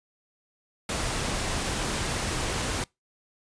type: noise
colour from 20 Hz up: pink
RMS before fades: -29 dBFS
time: 0.89-2.84 s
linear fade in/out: 2 ms
effects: noise-tail reverb RT60 0.2 s tail -25 dB re dry + resampled to 22050 Hz